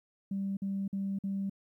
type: tone bursts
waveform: sine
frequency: 196 Hz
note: G3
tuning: in tune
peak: -30 dBFS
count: 4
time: 0.31-1.497 s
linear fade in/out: 5 ms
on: 260 ms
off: 49 ms
effects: tanh soft clip ceiling -26 dBFS + 12-bit